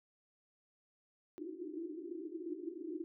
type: band-pass noise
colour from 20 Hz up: white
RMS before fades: -44 dBFS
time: 1.38-3.04 s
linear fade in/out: 0 ms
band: 310 to 360 Hz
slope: 96 dB/octave
effects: none